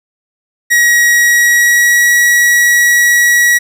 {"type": "tone with pitch glide", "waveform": "45% pulse", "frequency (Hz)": [1905, 1921.6], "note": ["A#6", "B6"], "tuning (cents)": [37, -48], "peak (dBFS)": -6, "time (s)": [0.7, 3.59], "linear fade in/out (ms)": 20, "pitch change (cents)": 15, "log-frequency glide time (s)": [1.04, 2.13], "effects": []}